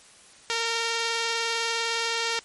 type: tone with vibrato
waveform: 5% pulse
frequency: 459.8 Hz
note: A#4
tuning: 24 cents flat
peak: -13 dBFS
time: 0.5-2.39 s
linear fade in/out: 0 ms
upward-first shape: sine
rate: 20 Hz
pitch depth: 20 cents each way
effects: white hiss -52 dBFS RMS until 2.44 s + MP3 48 kbps